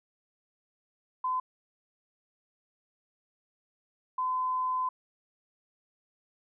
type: tone pair in turn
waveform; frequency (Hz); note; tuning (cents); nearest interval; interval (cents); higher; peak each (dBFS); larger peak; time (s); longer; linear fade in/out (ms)
sine; 1020 / 1020; C6 / C6; -44 / -44; unison; 0; neither; -27; neither; 1.24-1.4 / 4.18-4.89; second; 5
effects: none